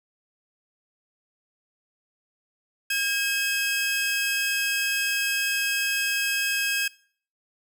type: tone pair together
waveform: sawtooth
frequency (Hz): 1619.6 / 2571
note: G#6 / E7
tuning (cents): -44 / -44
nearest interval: minor sixth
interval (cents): 800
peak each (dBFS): -23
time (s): 2.9-6.88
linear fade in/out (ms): 5
effects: noise-tail reverb RT60 0.5 s tail -22 dB re dry